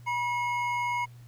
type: tone pair together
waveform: triangle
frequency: 966.6 / 2170 Hz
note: B5 / C#7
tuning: -38 / -37 cents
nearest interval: octave + major second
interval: 1401 cents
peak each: -26 / -31 dBFS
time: 0.06-1.06 s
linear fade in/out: 20 ms
effects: added 120 Hz sine -46 dBFS peak until 1.27 s + pink hiss -62 dBFS RMS until 1.27 s